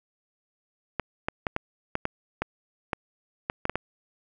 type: clicks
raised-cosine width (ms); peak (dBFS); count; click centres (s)
0.5; -11; 12; 0.997 / 1.285 / 1.468 / 1.564 / 1.954 / 2.054 / 2.42 / 2.932 / 3.499 / 3.654 / 3.696 / 3.756
effects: none